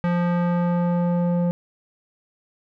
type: tone with low-pass filter sweep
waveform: square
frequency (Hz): 174.61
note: F3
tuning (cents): 0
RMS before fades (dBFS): -21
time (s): 0.04-1.51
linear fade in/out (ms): 0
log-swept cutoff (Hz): 1800 to 580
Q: 1.1
effects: none